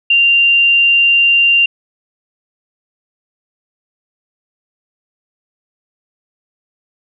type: tone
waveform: sine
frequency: 2780 Hz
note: F7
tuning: 9 cents flat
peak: -7 dBFS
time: 0.1-1.66 s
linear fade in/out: 5 ms
effects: none